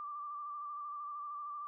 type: tone with vibrato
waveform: sine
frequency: 1174.7 Hz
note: D6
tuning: in tune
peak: -40 dBFS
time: 0-1.67 s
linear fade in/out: 0 ms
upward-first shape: square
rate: 13 Hz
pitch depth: 25 cents each way
effects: none